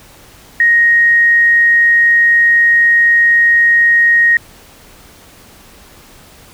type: tone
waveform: sine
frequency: 1872 Hz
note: A#6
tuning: 7 cents sharp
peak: -6 dBFS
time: 0.6-4.37 s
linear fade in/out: 2 ms
effects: pink hiss -41 dBFS RMS until 6.53 s